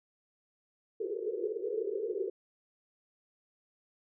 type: band-pass noise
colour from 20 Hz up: white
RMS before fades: -35 dBFS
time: 1-2.3 s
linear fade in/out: 5 ms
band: 370 to 470 Hz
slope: 96 dB/octave
effects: none